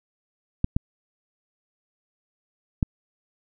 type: clicks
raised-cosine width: 5 ms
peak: -8 dBFS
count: 3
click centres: 0.644 / 0.765 / 2.828 s
effects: none